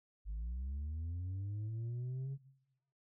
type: linear sweep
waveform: sine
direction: up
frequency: 49 to 138.59 Hz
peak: -35 dBFS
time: 0.25-2.38 s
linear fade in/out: 50 ms
effects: noise-tail reverb RT60 1.0 s tail -20 dB re dry + tanh soft clip ceiling -37 dBFS